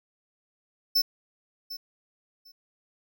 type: tone with echo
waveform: square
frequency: 5300 Hz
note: E8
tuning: 9 cents sharp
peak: -20 dBFS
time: 0.95-1.02 s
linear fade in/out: 10 ms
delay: 750 ms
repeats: 2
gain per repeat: -15 dB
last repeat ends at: 2.52 s
effects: none